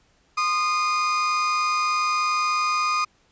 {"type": "tone pair together", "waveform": "35% pulse", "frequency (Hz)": [1046.5, 1229.9], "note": ["C6", "D#6"], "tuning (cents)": [0, -20], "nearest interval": "minor third", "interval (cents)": 280, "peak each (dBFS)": [-29, -19], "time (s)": [0.37, 3.05], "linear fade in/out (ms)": 10, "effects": ["pink hiss -62 dBFS RMS until 3.31 s", "resampled to 16000 Hz"]}